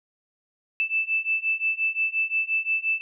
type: beating tone pair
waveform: sine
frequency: 2637 / 2642.7 Hz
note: E7 / E7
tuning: 0 / +4 cents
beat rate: 5.7 Hz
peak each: -26 / -25 dBFS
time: 0.8-3.01 s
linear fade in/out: 0 ms
effects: none